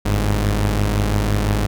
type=tone pair together; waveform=sawtooth; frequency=49 / 103.83 Hz; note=G1 / G#2; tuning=0 / 0 cents; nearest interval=octave + minor second; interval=1300 cents; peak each=-15 dBFS; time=0.05-1.67 s; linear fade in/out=10 ms; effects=none